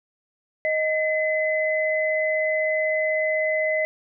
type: tone pair together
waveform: sine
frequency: 624 / 2029 Hz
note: D#5 / B6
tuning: +5 / +46 cents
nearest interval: octave + minor sixth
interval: 2041 cents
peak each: -22 / -24 dBFS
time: 0.65-3.85 s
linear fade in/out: 0 ms
effects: none